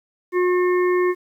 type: harmonic tone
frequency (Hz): 360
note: F#4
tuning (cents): -47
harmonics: 1 / 3 / 5 / 6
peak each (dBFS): -16 / -26 / -30 / -32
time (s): 0.32-1.15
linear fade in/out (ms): 50
effects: 9-bit